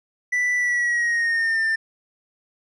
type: tone with pitch glide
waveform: triangle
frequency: 1975.5 to 1790.7 Hz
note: B6 to A6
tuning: 0 to +30 cents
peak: -17 dBFS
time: 0.32-1.76 s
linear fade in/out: 10 ms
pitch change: -170 cents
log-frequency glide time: 0.56-1.65 s
effects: resampled to 22050 Hz

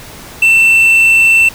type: tone with quantisation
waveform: triangle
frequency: 2680 Hz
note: E7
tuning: 28 cents sharp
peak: -3 dBFS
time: 0.42-1.49 s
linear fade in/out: 5 ms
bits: 5
effects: pink hiss -32 dBFS RMS until 1.54 s

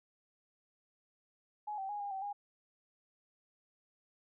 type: tone with pitch steps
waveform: sine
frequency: 840 / 773 / 827 / 810 / 770 / 816 Hz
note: G#5 / G5 / G#5 / G#5 / G5 / G#5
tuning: +19 / -24 / -8 / -43 / -31 / -31 cents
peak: -37 dBFS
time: 1.67-2.33 s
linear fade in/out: 10 ms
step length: 110 ms
effects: none

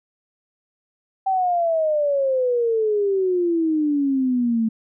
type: exponential sweep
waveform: sine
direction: down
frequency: 778 to 220 Hz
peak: -17 dBFS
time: 1.26-4.69 s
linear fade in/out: 10 ms
effects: none

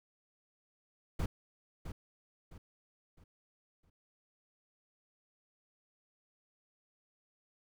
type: noise with echo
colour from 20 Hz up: brown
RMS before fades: -33 dBFS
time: 1.19-1.26 s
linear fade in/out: 5 ms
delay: 660 ms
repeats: 4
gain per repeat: -9 dB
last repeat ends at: 3.9 s
effects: none

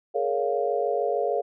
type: chord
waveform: sine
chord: Bb minor seventh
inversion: third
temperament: just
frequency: 419.5 / 466.2 / 559.4 / 699.2 Hz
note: Ab4 / Bb4 / Db5 / F5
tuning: +17 / 0 / +16 / +2 cents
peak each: -28 dBFS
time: 0.14-1.42 s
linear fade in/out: 20 ms
effects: none

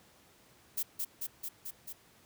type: noise with echo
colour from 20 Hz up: violet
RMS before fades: -33 dBFS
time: 0.77-0.83 s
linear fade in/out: 10 ms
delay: 220 ms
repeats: 5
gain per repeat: -2 dB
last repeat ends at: 1.93 s
effects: pink hiss -62 dBFS RMS until 2.25 s + high-pass 80 Hz 12 dB/octave

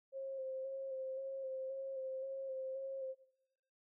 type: tone with vibrato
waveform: sine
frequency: 532 Hz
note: C5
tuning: 29 cents sharp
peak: -40 dBFS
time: 0.12-3.15 s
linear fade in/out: 50 ms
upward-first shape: square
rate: 1.9 Hz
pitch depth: 20 cents each way
effects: noise-tail reverb RT60 0.9 s tail -21 dB re dry

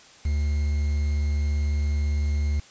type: tone with quantisation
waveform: triangle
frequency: 73.5 Hz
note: D2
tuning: 2 cents sharp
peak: -19 dBFS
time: 0.25-2.6 s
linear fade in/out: 5 ms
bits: 7
effects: white hiss -50 dBFS RMS until 2.7 s + resampled to 16000 Hz

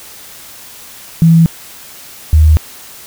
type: tone pair in turn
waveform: sine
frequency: 164.81 / 77.78 Hz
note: E3 / D#2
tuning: 0 / 0 cents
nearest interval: octave + minor second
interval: 1300 cents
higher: first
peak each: -3 dBFS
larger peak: neither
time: 1.22-1.46 / 2.33-2.57 s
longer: neither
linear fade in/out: 0 ms
effects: white hiss -34 dBFS RMS until 3.06 s

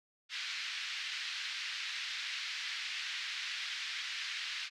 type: band-pass noise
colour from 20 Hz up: pink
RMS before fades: -40 dBFS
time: 0.29-4.7 s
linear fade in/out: 50 ms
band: 1800 to 4800 Hz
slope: 24 dB/octave
effects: none

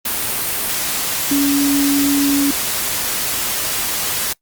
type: tone in noise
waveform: sine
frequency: 281.6 Hz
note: C#4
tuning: 27 cents sharp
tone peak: -13 dBFS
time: 1.31-2.51 s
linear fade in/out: 5 ms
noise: white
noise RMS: -20 dBFS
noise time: 0.05-4.33 s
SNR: +4 dB
effects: noise-tail reverb RT60 0.1 s tail -22 dB re dry + Opus 32 kbps

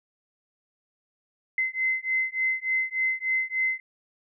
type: beating tone pair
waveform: sine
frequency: 2056 / 2059.4 Hz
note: C7 / C7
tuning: -31 / -28 cents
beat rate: 3.4 Hz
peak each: -27 dBFS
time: 1.58-3.8 s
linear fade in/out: 2 ms
effects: none

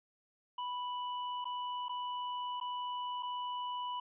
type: tone with dropouts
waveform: square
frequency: 987.8 Hz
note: B5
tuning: in tune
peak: -37 dBFS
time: 0.58-4 s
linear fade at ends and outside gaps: 5 ms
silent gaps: 1.444-1.453 / 1.884-1.893 / 2.601-2.611 / 3.226-3.23 s
effects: resampled to 8000 Hz

